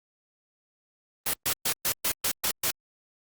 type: noise bursts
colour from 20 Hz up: white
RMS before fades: -26 dBFS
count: 8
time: 1.26-2.708 s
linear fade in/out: 5 ms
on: 76 ms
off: 120 ms
effects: Opus 32 kbps